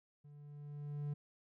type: tone with level ramp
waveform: triangle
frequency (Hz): 146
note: D3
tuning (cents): -10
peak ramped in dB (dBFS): -53 to -34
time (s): 0.24-1.14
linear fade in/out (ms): 10
effects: none